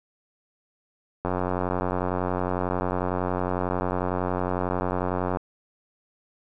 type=click train; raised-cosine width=1 ms; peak=-12 dBFS; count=376; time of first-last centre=1.25-5.371 s; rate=91 Hz; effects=none